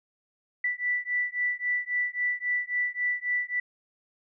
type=beating tone pair; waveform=sine; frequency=1969 / 1972.7 Hz; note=B6 / B6; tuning=-6 / -2 cents; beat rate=3.7 Hz; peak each=-29 dBFS; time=0.64-3.6 s; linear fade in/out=5 ms; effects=none